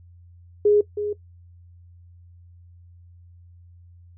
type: tone with echo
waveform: sine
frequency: 415.3 Hz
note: G#4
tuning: in tune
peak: -13 dBFS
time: 0.65-0.81 s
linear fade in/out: 5 ms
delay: 320 ms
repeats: 1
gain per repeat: -10 dB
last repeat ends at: 1.13 s
effects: noise-tail reverb RT60 0.1 s tail -18 dB re dry + added 87 Hz sine -46 dBFS peak until 4.17 s